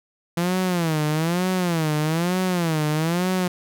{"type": "tone with vibrato", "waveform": "sawtooth", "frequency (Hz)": 167.7, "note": "E3", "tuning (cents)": 30, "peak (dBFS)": -16, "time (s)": [0.37, 3.48], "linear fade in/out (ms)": 5, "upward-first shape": "sine", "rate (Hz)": 1.1, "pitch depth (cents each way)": 180, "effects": []}